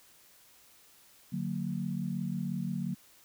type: chord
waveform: sine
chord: D augmented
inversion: none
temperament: just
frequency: 146.83 / 183.54 / 229.4 Hz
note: D3 / F#3 / A#3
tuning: 0 / -14 / -28 cents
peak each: -37 / -34 / -37 dBFS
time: 1.32-2.95 s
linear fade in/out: 10 ms
effects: white hiss -60 dBFS RMS until 3.24 s